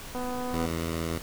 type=click train; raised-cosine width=1 ms; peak=-22 dBFS; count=127; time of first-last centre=0.15-0.656 s; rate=249 Hz
type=tone; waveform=10% pulse; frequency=82.41 Hz; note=E2; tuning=in tune; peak=-21 dBFS; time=0.53-1.18 s; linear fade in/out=5 ms
effects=pink hiss -42 dBFS RMS until 1.22 s